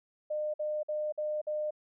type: tone bursts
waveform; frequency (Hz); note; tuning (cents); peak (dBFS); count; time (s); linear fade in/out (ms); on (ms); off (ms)
sine; 606; D#5; -46; -30; 5; 0.3-1.708; 10; 240; 52
effects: none